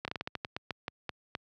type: slowing click train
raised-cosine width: 0.3 ms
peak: -18 dBFS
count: 13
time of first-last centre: 0.05-1.351 s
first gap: 29 ms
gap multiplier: 1.22
effects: high-pass 80 Hz 12 dB/octave